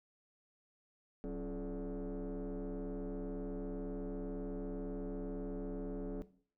sine tone with frequency modulation, 120 Hz, B2, 49 cents flat, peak -36 dBFS, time 1.24-6.22 s, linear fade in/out 0 ms, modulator 154 Hz, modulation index 2.5, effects noise-tail reverb RT60 0.5 s tail -17 dB re dry + tanh soft clip ceiling -37 dBFS

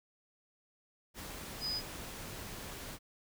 sine tone in noise, 4978 Hz, D#8, in tune, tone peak -34 dBFS, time 1.6-1.82 s, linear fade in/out 50 ms, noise pink, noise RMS -45 dBFS, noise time 1.14-2.99 s, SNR +8 dB, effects none

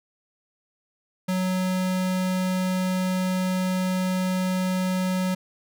square tone, 185 Hz, F#3, in tune, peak -23 dBFS, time 1.28-5.35 s, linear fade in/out 10 ms, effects none

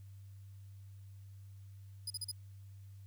25% pulse tone bursts, 4978 Hz, D#8, in tune, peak -33 dBFS, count 4, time 2.07-2.316 s, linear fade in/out 5 ms, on 33 ms, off 38 ms, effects added 98 Hz sine -50 dBFS peak until 3.06 s + white hiss -73 dBFS RMS until 3.06 s

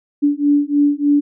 sine beating tone pair, 287.7 / 291 Hz, D4 / D4, -36 / -16 cents, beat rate 3.3 Hz, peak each -15 dBFS, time 0.22-1.21 s, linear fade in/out 20 ms, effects none

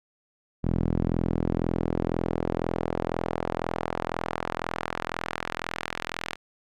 sawtooth tone with band-pass filter sweep, 42 Hz, E1, 33 cents sharp, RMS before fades -29 dBFS, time 0.63-6.36 s, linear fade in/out 20 ms, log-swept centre 190 to 2400 Hz, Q 0.9, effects none

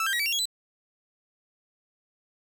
30% pulse tone with pitch steps, 1318.5 / 1586.2 / 1908.2 / 2296 / 2762 / 3322 / 3997 Hz, E6 / G6 / A#6 / D7 / F7 / G#7 / B7, 0 / +20 / +40 / -40 / -20 / 0 / +20 cents, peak -22 dBFS, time 0-0.455 s, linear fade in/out 2 ms, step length 65 ms, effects none

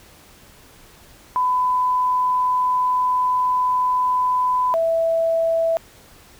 sine tone pair in turn, 1003 / 658.5 Hz, B5 / E5, +26 / -2 cents, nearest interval perfect fifth, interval 728 cents, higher first, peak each -16 dBFS, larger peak neither, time 1.36-4.74 / 4.74-5.77 s, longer first, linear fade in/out 0 ms, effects pink hiss -48 dBFS RMS until 6.39 s

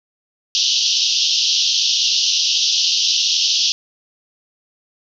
white band-pass noise, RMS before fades -17 dBFS, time 0.55-3.72 s, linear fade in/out 0 ms, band 2800 to 6000 Hz, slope 96 dB/octave, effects none

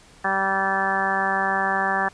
harmonic tone, 193.5 Hz, G3, 22 cents flat, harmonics 1 / 2 / 3 / 4 / 5 / 6 / 7 / 8 / 9, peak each -33 / -33 / -33 / -25 / -29 / -28 / -33 / -30 / -25 dBFS, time 0.24-2.09 s, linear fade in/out 10 ms, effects pink hiss -51 dBFS RMS until 2.13 s + resampled to 22050 Hz

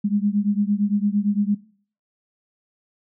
sine beating tone pair, 201.5 / 210.3 Hz, G3 / G#3, +48 / +22 cents, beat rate 8.8 Hz, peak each -21 dBFS, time 0.04-1.55 s, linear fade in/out 10 ms, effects noise-tail reverb RT60 0.5 s tail -20 dB re dry

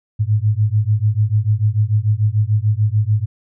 sine beating tone pair, 103.2 / 110 Hz, G#2 / A2, -10 / 0 cents, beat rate 6.8 Hz, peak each -16 dBFS, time 0.19-3.26 s, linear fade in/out 20 ms, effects none

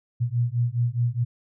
sine beating tone pair, 117.6 / 122.4 Hz, A#2 / B2, +16 / -15 cents, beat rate 4.8 Hz, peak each -24 / -24 dBFS, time 0.2-1.25 s, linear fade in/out 20 ms, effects none

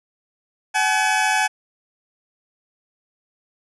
20% pulse tone pair together, 759 / 851.9 Hz, F#5 / G#5, +44 / +44 cents, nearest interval major second, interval 200 cents, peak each -16 / -14 dBFS, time 0.74-1.48 s, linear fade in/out 20 ms, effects resampled to 24000 Hz

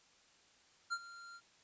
square tone with ADSR envelope, 1386 Hz, F6, 14 cents flat, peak -34 dBFS, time 0.9-1.41 s, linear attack 28 ms, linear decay 52 ms, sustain -17 dB, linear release 51 ms, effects white hiss -67 dBFS RMS until 1.63 s + resampled to 16000 Hz

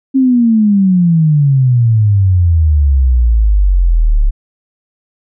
sine exponential sweep, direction down, 271.3 to 34.65 Hz, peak -6 dBFS, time 0.14-4.31 s, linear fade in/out 20 ms, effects none

